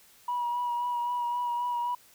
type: tone with vibrato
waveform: sine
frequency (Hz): 966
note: B5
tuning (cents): -39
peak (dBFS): -26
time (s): 0.28-1.95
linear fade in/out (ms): 5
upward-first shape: sine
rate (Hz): 3.8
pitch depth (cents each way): 22
effects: tanh soft clip ceiling -24 dBFS + white hiss -58 dBFS RMS until 2.14 s